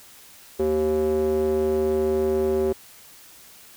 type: tone with band-pass filter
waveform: square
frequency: 77 Hz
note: D#2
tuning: 17 cents flat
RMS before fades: -22 dBFS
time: 0.59-2.73 s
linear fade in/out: 10 ms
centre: 420 Hz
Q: 5.4
effects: white hiss -48 dBFS RMS until 3.76 s